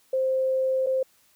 sine tone with dropouts, 524 Hz, C5, 2 cents sharp, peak -21 dBFS, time 0.13-1.03 s, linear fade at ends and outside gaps 5 ms, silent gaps 0.863-0.868 s, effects white hiss -62 dBFS RMS until 1.35 s

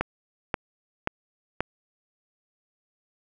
click train, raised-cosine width 0.5 ms, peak -9 dBFS, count 4, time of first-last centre 0.01-1.606 s, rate 1.88 Hz, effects none

